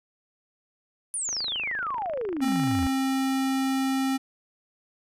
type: exponential sweep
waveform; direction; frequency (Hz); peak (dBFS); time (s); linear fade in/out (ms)
sine; down; 10000 to 73.42; -27; 1.14-2.87; 0
type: click train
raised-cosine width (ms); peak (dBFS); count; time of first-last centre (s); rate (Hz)
0.5; -25; 42; 1.29-2.867; 26
type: tone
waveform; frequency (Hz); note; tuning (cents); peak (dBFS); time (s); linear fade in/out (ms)
square; 266.5; C4; +32; -24; 2.41-4.18; 20
effects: resampled to 32000 Hz